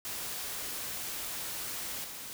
white noise with level steps, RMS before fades -38 / -43 dBFS, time 0.05-2.33 s, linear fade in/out 0 ms, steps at 2.04 s, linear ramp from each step 5 ms, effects none

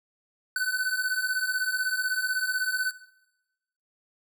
square beating tone pair, 1501 / 1517 Hz, F#6 / F#6, +24 / +43 cents, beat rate 16 Hz, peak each -29 dBFS, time 0.56-2.91 s, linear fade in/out 2 ms, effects noise-tail reverb RT60 1.0 s tail -19 dB re dry

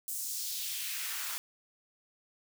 white noise with high-pass filter sweep, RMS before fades -37 dBFS, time 0.08-1.38 s, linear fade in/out 0 ms, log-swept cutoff 8400 to 1000 Hz, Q 1.4, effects none

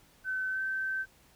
sine tone with pitch glide, 1524 to 1547.1 Hz, G6 to G6, -49 to -23 cents, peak -30 dBFS, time 0.24-1.06 s, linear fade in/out 50 ms, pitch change +26 cents, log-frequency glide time 0.5-0.61 s, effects pink hiss -62 dBFS RMS until 1.35 s

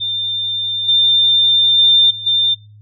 sine tone with level steps, 3595 Hz, A7, 36 cents sharp, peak -17 / -9 / -7 / -24 / -11 dBFS, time 0-2.55 s, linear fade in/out 20 ms, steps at 0.88 / 1.78 / 2.1 / 2.26 s, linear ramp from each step 10 ms, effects noise-tail reverb RT60 0.3 s tail -19 dB re dry + added 105 Hz sine -39 dBFS peak until 2.81 s

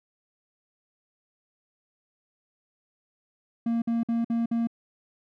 triangle tone bursts, 231.8 Hz, A#3, 10 cents flat, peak -21 dBFS, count 5, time 3.66-4.672 s, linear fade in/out 5 ms, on 160 ms, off 53 ms, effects none

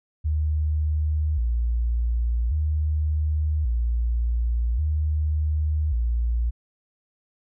sine tone with vibrato, 66.9 Hz, C2, 39 cents sharp, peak -20 dBFS, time 0.24-6.51 s, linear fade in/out 20 ms, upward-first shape square, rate 0.44 Hz, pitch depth 230 cents each way, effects none

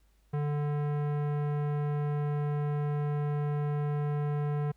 sine tone with tanh clipping, 146.83 Hz, D3, in tune, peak -30 dBFS, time 0.33-4.72 s, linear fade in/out 10 ms, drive 18 dB, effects added 51 Hz sine -63 dBFS peak until 4.76 s + pink hiss -73 dBFS RMS until 4.76 s

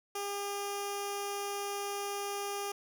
10% pulse tone with notch filter, 403.2 Hz, G4, 49 cents sharp, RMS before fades -37 dBFS, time 0.15-2.72 s, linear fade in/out 5 ms, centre 1800 Hz, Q 1.2, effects none

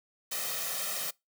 white noise with comb filter, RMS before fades -34 dBFS, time 0.31-1.11 s, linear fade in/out 10 ms, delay 1.6 ms, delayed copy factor +0.8, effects noise-tail reverb RT60 0.2 s tail -24 dB re dry + high-pass 200 Hz 12 dB/octave

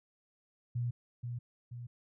sine tone with echo, 120.6 Hz, B2, 41 cents flat, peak -31 dBFS, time 0.75-0.91 s, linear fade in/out 10 ms, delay 480 ms, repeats 2, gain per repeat -5 dB, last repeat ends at 1.87 s, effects none

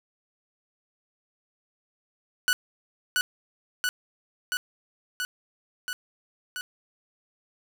sawtooth tone with echo, 1480 Hz, F#6, in tune, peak -16 dBFS, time 2.48-2.53 s, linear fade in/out 0 ms, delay 680 ms, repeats 6, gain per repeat -2 dB, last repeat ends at 6.61 s, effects none

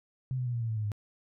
sine tone with pitch steps, 129.7 / 125.64 / 121.72 / 117.91 / 114.22 / 110.65 / 107.19 / 103.84 Hz, C3 / B2 / B2 / A#2 / A#2 / A2 / A2 / G#2, -15 / +30 / -25 / +20 / -35 / +10 / -45 / 0 cents, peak -29 dBFS, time 0.31-0.918 s, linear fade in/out 0 ms, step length 76 ms, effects none

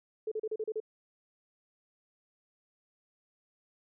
sine tone bursts, 435 Hz, A4, 20 cents flat, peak -31 dBFS, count 7, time 0.27-0.802 s, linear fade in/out 5 ms, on 46 ms, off 35 ms, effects none

